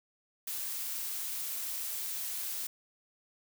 blue noise, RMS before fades -37 dBFS, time 0.47-2.67 s, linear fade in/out 5 ms, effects none

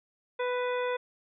harmonic tone, 495.5 Hz, B4, 6 cents sharp, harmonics 1 / 2 / 3 / 4 / 5 / 7, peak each -29 / -35 / -39 / -41 / -43 / -46 dBFS, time 0.39-0.97 s, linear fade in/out 10 ms, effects none

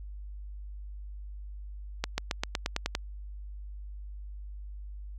accelerating click train, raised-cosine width 0.2 ms, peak -11 dBFS, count 9, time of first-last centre 2.04-2.951 s, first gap 140 ms, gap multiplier 0.94, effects added 50 Hz sine -39 dBFS peak until 5.18 s

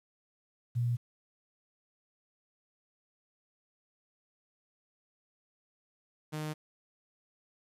sine / sawtooth tone pair in turn, 120 / 153.48 Hz, B2 / D#3, -49 / -23 cents, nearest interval major third, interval 426 cents, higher second, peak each -27 / -31 dBFS, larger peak first, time 0.75-0.97 / 6.32-6.54 s, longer neither, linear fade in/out 20 ms, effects resampled to 32000 Hz + 10-bit

